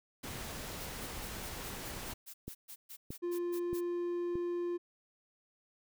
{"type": "noise", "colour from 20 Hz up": "pink", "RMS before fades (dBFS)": -43, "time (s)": [0.23, 2.14], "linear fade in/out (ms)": 10}
{"type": "noise bursts", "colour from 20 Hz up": "blue", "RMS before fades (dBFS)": -48, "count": 15, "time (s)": [0.79, 3.81], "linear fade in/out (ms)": 20, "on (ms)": 80, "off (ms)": 130}
{"type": "click train", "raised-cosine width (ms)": 3, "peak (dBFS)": -29, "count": 4, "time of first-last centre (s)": [2.48, 4.355], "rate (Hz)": 1.6}
{"type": "tone", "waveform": "triangle", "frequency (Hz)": 349.2, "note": "F4", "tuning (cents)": 0, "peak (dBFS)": -31, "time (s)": [3.22, 4.78], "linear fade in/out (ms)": 20}
{"effects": []}